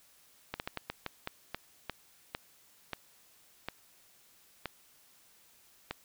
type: slowing click train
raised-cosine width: 0.3 ms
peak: -19 dBFS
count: 14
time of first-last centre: 0.54-5.91 s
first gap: 59 ms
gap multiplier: 1.29
effects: white hiss -63 dBFS RMS until 6.04 s